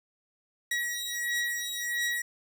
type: beating tone pair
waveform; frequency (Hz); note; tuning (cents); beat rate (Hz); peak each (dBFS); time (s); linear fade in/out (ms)
sawtooth; 1912 / 1913.5; A#6 / A#6; +43 / +45; 1.5; -29; 0.71-2.22; 5
effects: none